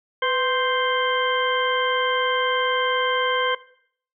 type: harmonic tone with a mistuned harmonic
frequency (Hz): 523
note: C5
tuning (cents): -1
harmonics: 1 / 2 / 3 / 4 / 6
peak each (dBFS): -24 / -24 / -26 / -28 / -28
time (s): 0.22-3.55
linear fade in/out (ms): 5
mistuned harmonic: 1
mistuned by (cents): -74
effects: noise-tail reverb RT60 0.6 s tail -18 dB re dry